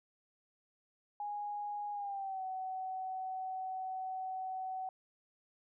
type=tone with pitch glide; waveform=sine; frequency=826 to 753.1 Hz; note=G#5 to F#5; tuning=-10 to +30 cents; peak=-37 dBFS; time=1.2-4.89 s; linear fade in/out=2 ms; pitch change=-160 cents; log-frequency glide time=1.92-2.43 s; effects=none